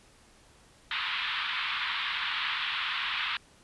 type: band-pass noise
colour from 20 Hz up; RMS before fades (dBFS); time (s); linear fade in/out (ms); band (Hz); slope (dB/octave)
white; -32; 0.91-3.37; 2; 980 to 3700; 48
effects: pink hiss -59 dBFS RMS until 3.63 s + resampled to 24000 Hz